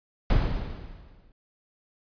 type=noise with exponential decay; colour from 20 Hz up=brown; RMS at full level=-19 dBFS; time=0.3-1.32 s; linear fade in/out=2 ms; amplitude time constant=220 ms; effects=resampled to 11025 Hz